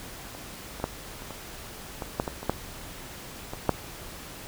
clicks, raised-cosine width 1 ms, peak -26 / -24 / -12 / -27 / -24 / -18 / -10 / -16 / -22 / -9 / -20 / -6 dBFS, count 12, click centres 0.35 / 0.8 / 0.841 / 1.221 / 1.307 / 2.022 / 2.199 / 2.278 / 2.43 / 2.496 / 3.535 / 3.693 s, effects pink hiss -42 dBFS RMS until 4.47 s

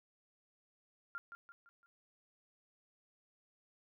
sine tone with echo, 1394 Hz, F6, 4 cents flat, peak -40 dBFS, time 1.15-1.18 s, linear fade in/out 0 ms, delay 170 ms, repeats 4, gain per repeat -7 dB, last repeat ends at 1.86 s, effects none

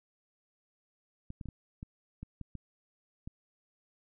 clicks, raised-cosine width 5 ms, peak -29 dBFS, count 9, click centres 1.304 / 1.412 / 1.457 / 1.487 / 1.829 / 2.23 / 2.413 / 2.553 / 3.275 s, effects none

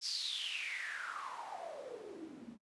white noise with band-pass filter sweep, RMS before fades -43 dBFS, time 0.01-2.58 s, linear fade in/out 50 ms, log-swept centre 5300 to 210 Hz, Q 8.9, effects noise-tail reverb RT60 0.1 s tail -26 dB re dry + resampled to 24000 Hz

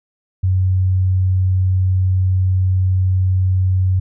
sine tone, 93.2 Hz, F#2, 13 cents sharp, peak -12 dBFS, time 0.43-4 s, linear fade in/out 10 ms, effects none

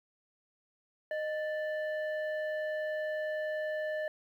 sine tone pair together, 616.9 / 1760 Hz, D#5 / A6, -15 / 0 cents, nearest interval octave + tritone, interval 1815 cents, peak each -31 / -37 dBFS, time 1.11-4.08 s, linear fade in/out 2 ms, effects tanh soft clip ceiling -29 dBFS + 11-bit

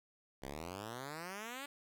5% pulse exponential sweep, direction up, 63.8 to 290 Hz, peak -32 dBFS, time 0.42-1.66 s, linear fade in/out 5 ms, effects none

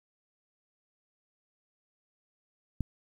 click, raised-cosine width 5 ms, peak -18 dBFS, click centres 2.807 s, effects 9-bit

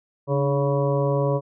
harmonic tone with a mistuned harmonic, 140 Hz, C#3, 18 cents sharp, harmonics 1 / 2 / 3 / 4 / 5 / 7 / 8, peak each -22 / -31 / -26 / -24 / -36 / -31 / -36 dBFS, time 0.27-1.41 s, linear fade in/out 50 ms, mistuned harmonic 2, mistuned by +110 cents, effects none

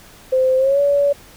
sine tone with pitch glide, 519 to 569.3 Hz, C5 to C#5, -14 to +46 cents, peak -12 dBFS, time 0.32-1.13 s, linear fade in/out 10 ms, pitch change +160 cents, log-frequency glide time 0.57-0.8 s, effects pink hiss -44 dBFS RMS until 1.36 s

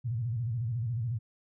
sine tone with vibrato, 116.8 Hz, A#2, 4 cents sharp, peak -29 dBFS, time 0.04-1.19 s, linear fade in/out 20 ms, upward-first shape square, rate 14 Hz, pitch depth 120 cents each way, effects none

